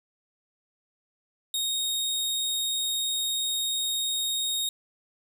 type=tone; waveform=sawtooth; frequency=3729 Hz; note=A#7; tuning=in tune; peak=-23 dBFS; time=1.54-4.69 s; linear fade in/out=2 ms; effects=none